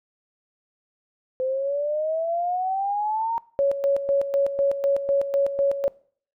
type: exponential sweep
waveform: sine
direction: up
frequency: 512 to 932.3 Hz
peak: -22 dBFS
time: 1.4-3.38 s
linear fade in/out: 0 ms
type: tone with tremolo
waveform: sine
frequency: 557 Hz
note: C#5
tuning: 8 cents sharp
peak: -17 dBFS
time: 3.59-5.88 s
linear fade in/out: 0 ms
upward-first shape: square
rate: 4 Hz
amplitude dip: 65%
effects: noise-tail reverb RT60 0.5 s tail -22 dB re dry